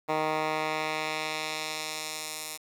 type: tone with band-pass filter sweep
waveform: 10% pulse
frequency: 155.56 Hz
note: D#3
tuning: in tune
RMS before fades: -32 dBFS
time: 0.08-2.58 s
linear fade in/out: 20 ms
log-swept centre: 1000 to 10000 Hz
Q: 0.75
effects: 8-bit